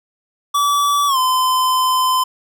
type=tone with pitch glide; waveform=square; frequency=1151 to 1025.4 Hz; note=D6 to C6; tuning=-35 to -35 cents; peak=-14 dBFS; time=0.54-2.24 s; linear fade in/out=10 ms; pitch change=-200 cents; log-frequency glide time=1.07-1.18 s; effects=none